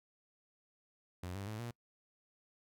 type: tone with pitch steps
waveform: sawtooth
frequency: 90 / 98.71 / 108.27 / 118.76 Hz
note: F#2 / G2 / A2 / A#2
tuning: -47 / +13 / -27 / +33 cents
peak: -37 dBFS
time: 1.23-1.71 s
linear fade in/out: 5 ms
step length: 120 ms
effects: noise-tail reverb RT60 0.1 s tail -25 dB re dry